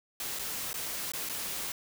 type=noise with dropouts; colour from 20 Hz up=white; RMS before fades=-36 dBFS; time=0.2-1.72 s; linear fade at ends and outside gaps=2 ms; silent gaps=0.389-0.393 / 0.731-0.741 / 1.119-1.135 / 1.29-1.295 s; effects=none